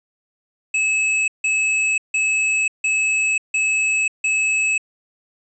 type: tone bursts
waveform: square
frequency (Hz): 2591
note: E7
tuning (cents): -30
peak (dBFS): -17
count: 6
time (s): 0.74-4.78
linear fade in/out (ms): 5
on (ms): 540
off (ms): 160
effects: resampled to 22050 Hz